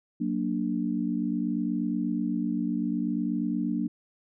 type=chord; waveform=sine; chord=Gb augmented; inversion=none; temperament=equal; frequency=185 / 233.1 / 293.7 Hz; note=Gb3 / Bb3 / D4; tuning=0 / 0 / 0 cents; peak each=-31 / -29 / -30 dBFS; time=0.2-3.88 s; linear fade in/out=10 ms; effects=none